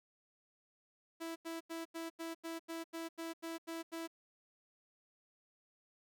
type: tone bursts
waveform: sawtooth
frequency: 329.6 Hz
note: E4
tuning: in tune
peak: -37 dBFS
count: 12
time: 1.2-4.077 s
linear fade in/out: 20 ms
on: 160 ms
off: 87 ms
effects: none